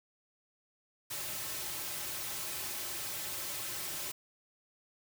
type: noise with comb filter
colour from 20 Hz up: white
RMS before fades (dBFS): -39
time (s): 1.1-4.12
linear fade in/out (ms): 10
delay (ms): 4.2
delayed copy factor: -0.7
effects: none